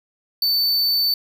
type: tone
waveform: square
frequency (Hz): 4528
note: C#8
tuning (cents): +36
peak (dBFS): -17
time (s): 0.42-1.14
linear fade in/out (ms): 2
effects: none